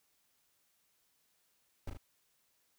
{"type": "noise with echo", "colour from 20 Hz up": "brown", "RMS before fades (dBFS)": -39, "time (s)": [1.87, 1.9], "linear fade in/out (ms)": 5, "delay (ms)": 37, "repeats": 2, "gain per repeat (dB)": -4, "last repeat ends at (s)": 1.974, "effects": ["white hiss -75 dBFS RMS until 2.78 s"]}